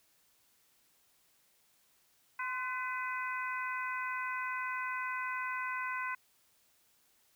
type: harmonic tone with a mistuned harmonic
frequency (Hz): 503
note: B4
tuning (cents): +32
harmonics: 2 / 3 / 4 / 5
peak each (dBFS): -38 / -39 / -41 / -44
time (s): 2.39-6.15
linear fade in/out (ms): 5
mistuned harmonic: 2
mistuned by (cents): +43
effects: white hiss -70 dBFS RMS until 7.35 s